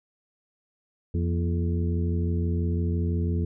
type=harmonic tone with a mistuned harmonic; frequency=85.9 Hz; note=F2; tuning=28 cents flat; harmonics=1 / 2 / 3 / 4 / 5; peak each=-24 / -30 / -34 / -36 / -38 dBFS; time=1.14-3.45 s; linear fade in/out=5 ms; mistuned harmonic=3; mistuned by=-94 cents; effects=none